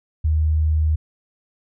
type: tone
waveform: sine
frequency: 77.78 Hz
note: D#2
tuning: in tune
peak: -15 dBFS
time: 0.24-0.96 s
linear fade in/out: 10 ms
effects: none